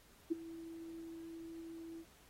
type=tone with ADSR envelope; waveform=sine; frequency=329.6 Hz; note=E4; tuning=in tune; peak=-29 dBFS; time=0.3-2.05 s; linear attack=20 ms; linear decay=16 ms; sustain=-17 dB; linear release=51 ms; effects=pink hiss -65 dBFS RMS until 2.29 s + AAC 48 kbps